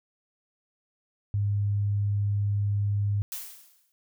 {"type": "tone", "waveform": "sine", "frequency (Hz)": 101.9, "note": "G#2", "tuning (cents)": -32, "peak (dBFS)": -23, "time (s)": [1.34, 3.22], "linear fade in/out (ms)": 0}
{"type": "noise with exponential decay", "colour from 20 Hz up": "blue", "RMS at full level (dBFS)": -33, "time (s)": [3.32, 3.92], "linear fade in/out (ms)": 0, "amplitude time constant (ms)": 130}
{"effects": []}